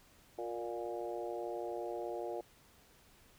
harmonic tone with a mistuned harmonic, 118.4 Hz, A#2, 27 cents sharp, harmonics 3 / 4 / 5 / 6 / 7, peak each -42 / -43 / -44 / -45 / -49 dBFS, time 0.38-2.41 s, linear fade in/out 5 ms, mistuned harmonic 4, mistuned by -24 cents, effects pink hiss -64 dBFS RMS until 3.38 s

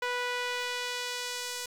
sawtooth tone with band-pass filter sweep, 491.8 Hz, B4, 7 cents flat, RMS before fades -34 dBFS, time 0.02-1.66 s, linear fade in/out 5 ms, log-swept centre 1700 to 6900 Hz, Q 0.78, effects 9-bit

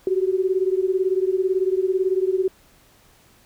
sine beating tone pair, 370 / 388 Hz, F#4 / G4, 0 / -18 cents, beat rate 18 Hz, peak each -20 / -22 dBFS, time 0.07-2.48 s, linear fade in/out 2 ms, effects pink hiss -55 dBFS RMS until 3.45 s

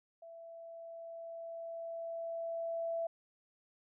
sine tone with level ramp, 666 Hz, E5, 18 cents sharp, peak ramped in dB -49 to -33 dBFS, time 0.22-3.07 s, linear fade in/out 5 ms, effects none

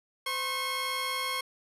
15% pulse tone pair together, 511.1 / 1083 Hz, C5 / C#6, -41 / -41 cents, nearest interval octave + minor second, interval 1300 cents, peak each -32 / -24 dBFS, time 0.26-1.41 s, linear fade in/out 5 ms, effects resampled to 32000 Hz

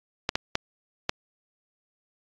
clicks, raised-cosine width 0.2 ms, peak -6 dBFS, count 4, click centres 0.291 / 0.355 / 0.554 / 1.094 s, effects low-pass 6000 Hz 12 dB/octave + AAC 32 kbps

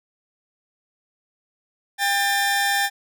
sawtooth tone pair together, 799.4 / 1789 Hz, G5 / A6, +34 / +28 cents, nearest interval octave + major second, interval 1394 cents, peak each -18 dBFS, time 1.98-2.9 s, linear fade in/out 50 ms, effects none

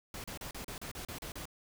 pink noise bursts, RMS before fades -43 dBFS, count 10, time 0.14-1.455 s, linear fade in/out 2 ms, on 100 ms, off 35 ms, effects none

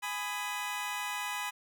20% pulse chord, G# minor, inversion none, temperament just, 830.6 / 996.7 / 1245.9 Hz, G#5 / B5 / D#6, 0 / +16 / +2 cents, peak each -34 / -32 / -37 dBFS, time 0.02-1.51 s, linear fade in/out 20 ms, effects none

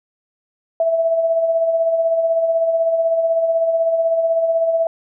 sine tone with tremolo, 659 Hz, E5, 1 cent flat, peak -12 dBFS, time 0.8-4.87 s, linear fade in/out 2 ms, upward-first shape sine, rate 16 Hz, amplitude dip 45%, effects none

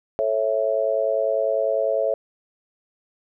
sine chord, A major, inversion none, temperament just, 440 / 550 / 660 Hz, A4 / C#5 / E5, 0 / -14 / +2 cents, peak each -26 / -22 / -23 dBFS, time 0.19-2.14 s, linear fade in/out 0 ms, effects none

